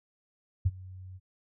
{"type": "tone with ADSR envelope", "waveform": "sine", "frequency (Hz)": 92.9, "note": "F#2", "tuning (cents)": 7, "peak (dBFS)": -19, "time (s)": [0.65, 1.2], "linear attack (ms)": 13, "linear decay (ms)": 37, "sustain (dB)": -23, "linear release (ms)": 40, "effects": []}